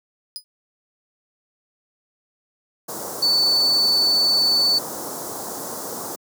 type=tone with exponential decay; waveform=sawtooth; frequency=4978 Hz; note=D#8; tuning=in tune; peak=-22 dBFS; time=0.36-0.44 s; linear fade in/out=0 ms; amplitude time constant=17 ms
type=band-stop noise; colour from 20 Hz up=pink; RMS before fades=-28 dBFS; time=2.88-6.16 s; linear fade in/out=10 ms; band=1200 to 5500 Hz; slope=24 dB/octave
type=tone; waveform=sine; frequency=4489 Hz; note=C#8; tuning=21 cents sharp; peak=-15 dBFS; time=3.22-4.79 s; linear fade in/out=10 ms
effects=high-pass 300 Hz 12 dB/octave